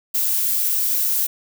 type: noise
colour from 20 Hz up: violet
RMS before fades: -20 dBFS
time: 0.14-1.27 s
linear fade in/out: 10 ms
effects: none